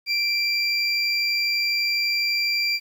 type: tone pair together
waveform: triangle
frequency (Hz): 2352 / 4756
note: D7 / D8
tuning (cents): +2 / +21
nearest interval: octave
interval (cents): 1219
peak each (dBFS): -22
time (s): 0.06-2.8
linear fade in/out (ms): 50
effects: 9-bit